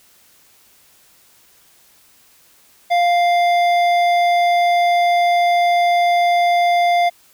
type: tone with hard clipping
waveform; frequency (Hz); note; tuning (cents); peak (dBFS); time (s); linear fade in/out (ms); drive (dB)
sine; 698.5; F5; 0; -14; 2.9-7.1; 20; 11
effects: white hiss -52 dBFS RMS until 7.33 s